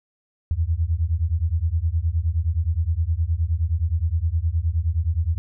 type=beating tone pair; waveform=sine; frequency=77.78 / 87.38 Hz; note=D#2 / F2; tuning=0 / +1 cents; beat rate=9.6 Hz; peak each=-22 dBFS; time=0.51-5.38 s; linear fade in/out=0 ms; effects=none